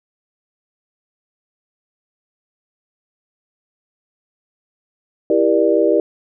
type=chord; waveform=sine; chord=E half-diminished seventh; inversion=none; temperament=just; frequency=329.6 / 395.6 / 474.7 / 593.3 Hz; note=E4 / G4 / Bb4 / D5; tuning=0 / +16 / +31 / +18 cents; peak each=-17 dBFS; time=5.3-6 s; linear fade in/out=2 ms; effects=none